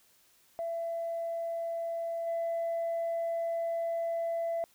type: tone with level steps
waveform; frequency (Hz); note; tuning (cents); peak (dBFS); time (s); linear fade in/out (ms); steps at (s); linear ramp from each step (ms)
sine; 670; E5; +28; -31 / -28; 0.59-4.64; 0; 2.26; 20
effects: tanh soft clip ceiling -27 dBFS + white hiss -65 dBFS RMS until 4.74 s